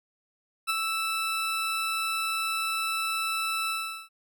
20% pulse tone with ADSR envelope, 1318.5 Hz, E6, in tune, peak -18 dBFS, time 0.67-4.09 s, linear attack 28 ms, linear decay 25 ms, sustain -4 dB, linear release 400 ms, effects none

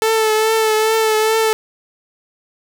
sawtooth tone with vibrato, 438.8 Hz, A4, 5 cents flat, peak -9 dBFS, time 0.02-1.53 s, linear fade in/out 0 ms, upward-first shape triangle, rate 2.4 Hz, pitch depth 33 cents each way, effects 8-bit

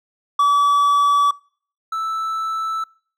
triangle tone pair in turn, 1147 / 1317.4 Hz, D6 / E6, -41 / -1 cents, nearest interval major second, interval 240 cents, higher second, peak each -10 / -19 dBFS, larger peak first, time 0.39-1.31 / 1.92-2.84 s, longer neither, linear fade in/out 5 ms, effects noise-tail reverb RT60 0.5 s tail -26 dB re dry

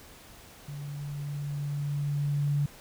sine tone with level ramp, 144.2 Hz, D3, 31 cents flat, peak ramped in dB -36 to -23 dBFS, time 0.68-2.66 s, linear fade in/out 5 ms, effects pink hiss -51 dBFS RMS until 2.8 s

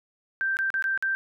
sine tone with dropouts, 1568 Hz, G6, in tune, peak -23 dBFS, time 0.41-1.15 s, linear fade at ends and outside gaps 0 ms, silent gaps 0.569-0.589 / 0.703-0.741 / 0.824-0.841 / 0.976-1.025 s, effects none

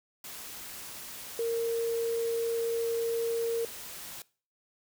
sine tone in noise, 461.8 Hz, A#4, 16 cents flat, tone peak -27 dBFS, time 1.39-3.65 s, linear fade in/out 2 ms, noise white, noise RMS -43 dBFS, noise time 0.24-4.22 s, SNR +13 dB, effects noise-tail reverb RT60 0.4 s tail -21 dB re dry

